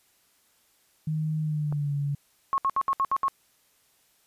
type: tone with pitch glide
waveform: sine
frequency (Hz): 155.56 to 142.65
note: D#3 to C#3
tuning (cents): 0 to +50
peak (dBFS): -25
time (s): 1.07-2.15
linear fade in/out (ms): 5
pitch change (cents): -150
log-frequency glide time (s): 1.4-1.93
type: click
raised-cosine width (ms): 1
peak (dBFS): -25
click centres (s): 1.725
type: tone bursts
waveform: sine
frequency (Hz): 1089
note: C#6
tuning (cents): -31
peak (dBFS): -21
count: 7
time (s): 2.53-3.282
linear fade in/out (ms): 0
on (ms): 50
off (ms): 67
effects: white hiss -65 dBFS RMS until 4.26 s + resampled to 32000 Hz